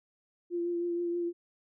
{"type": "tone with vibrato", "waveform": "sine", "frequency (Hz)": 345.8, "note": "F4", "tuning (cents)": -17, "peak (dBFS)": -29, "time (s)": [0.5, 1.33], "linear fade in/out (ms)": 50, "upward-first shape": "triangle", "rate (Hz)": 6.3, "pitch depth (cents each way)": 23, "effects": []}